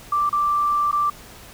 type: tone with dropouts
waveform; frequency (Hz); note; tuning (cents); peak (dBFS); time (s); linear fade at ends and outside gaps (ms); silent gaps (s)
sine; 1174.7; D6; 0; -17; 0.12-1.1; 5; 0.294-0.327 / 0.914-0.927
effects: pink hiss -43 dBFS RMS until 1.53 s